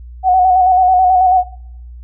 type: tone with vibrato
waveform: sine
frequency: 740 Hz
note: F#5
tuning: in tune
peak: -7 dBFS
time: 0.23-1.44 s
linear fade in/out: 50 ms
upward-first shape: square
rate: 9.2 Hz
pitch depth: 32 cents each way
effects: noise-tail reverb RT60 0.7 s tail -22 dB re dry + added 60 Hz sine -30 dBFS peak until 2.03 s